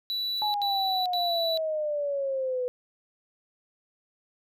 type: tone bursts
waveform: triangle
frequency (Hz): 3948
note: B7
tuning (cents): -1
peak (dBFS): -26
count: 3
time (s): 0.1-1.574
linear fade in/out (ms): 0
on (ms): 440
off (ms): 77
type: noise with exponential growth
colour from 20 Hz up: violet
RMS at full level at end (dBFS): -43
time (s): 0.32-0.39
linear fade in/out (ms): 1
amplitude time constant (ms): 15
type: exponential sweep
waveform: sine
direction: down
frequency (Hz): 850 to 493.9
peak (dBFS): -26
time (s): 0.42-2.68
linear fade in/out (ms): 0
effects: none